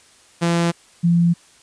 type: tone pair in turn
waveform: sawtooth / sine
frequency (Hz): 170 / 171.08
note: F3 / F3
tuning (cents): -46 / -35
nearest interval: unison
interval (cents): 11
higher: second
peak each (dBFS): -12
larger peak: neither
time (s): 0.41-0.72 / 1.03-1.34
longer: neither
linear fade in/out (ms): 20
effects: white hiss -51 dBFS RMS until 1.62 s + resampled to 22050 Hz